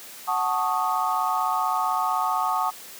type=chord; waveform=sine; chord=D# half-diminished seventh; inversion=first; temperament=equal; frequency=740 / 880 / 1108.7 / 1244.5 Hz; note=F#5 / A5 / C#6 / D#6; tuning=0 / 0 / 0 / 0 cents; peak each=-27 dBFS; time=0.27-2.71 s; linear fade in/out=20 ms; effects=white hiss -42 dBFS RMS until 2.99 s + high-pass 200 Hz 12 dB/octave